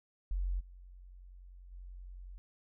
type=tone with level steps; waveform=sine; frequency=45.24 Hz; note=F#1; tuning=38 cents flat; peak=-31 / -50 / -45 dBFS; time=0.31-2.38 s; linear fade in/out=0 ms; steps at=0.59 / 1.71 s; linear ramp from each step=20 ms; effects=none